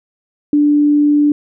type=tone; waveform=sine; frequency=293.7 Hz; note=D4; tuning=in tune; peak=-8 dBFS; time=0.53-1.32 s; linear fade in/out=2 ms; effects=none